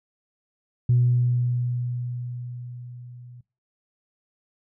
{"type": "tone with level ramp", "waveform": "sine", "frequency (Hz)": 122.5, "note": "B2", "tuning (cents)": -14, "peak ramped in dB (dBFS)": [-14, -42], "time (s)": [0.89, 3.41], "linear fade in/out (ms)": 5, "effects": ["noise-tail reverb RT60 0.3 s tail -22 dB re dry", "tanh soft clip ceiling -11 dBFS"]}